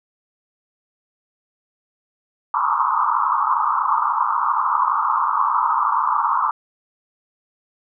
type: band-pass noise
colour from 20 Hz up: pink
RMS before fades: -19 dBFS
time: 2.54-6.51 s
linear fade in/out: 2 ms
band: 890 to 1300 Hz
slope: 96 dB/octave
effects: none